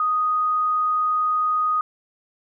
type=tone; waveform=sine; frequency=1244.5 Hz; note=D#6; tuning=in tune; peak=-18 dBFS; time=0-1.81 s; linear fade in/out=2 ms; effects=none